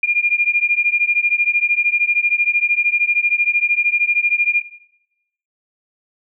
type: beating tone pair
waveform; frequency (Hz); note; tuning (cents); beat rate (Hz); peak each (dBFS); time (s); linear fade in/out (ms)
sine; 2407 / 2420; D7 / D#7; +42 / -49; 13; -17; 0.03-4.62; 5
effects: noise-tail reverb RT60 0.9 s tail -17 dB re dry